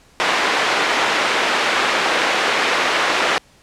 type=band-pass noise; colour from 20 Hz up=white; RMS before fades=-18 dBFS; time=0.2-3.38 s; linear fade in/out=0 ms; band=360 to 2300 Hz; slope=12 dB/octave; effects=pink hiss -51 dBFS RMS until 3.62 s + low-pass 9000 Hz 12 dB/octave